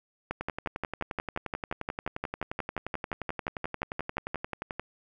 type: two click trains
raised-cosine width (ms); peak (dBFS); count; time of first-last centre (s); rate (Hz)
0.5; -16 / -18; 24 / 51; 0.31-4.345 / 0.41-4.796; 5.7 / 11.4
effects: none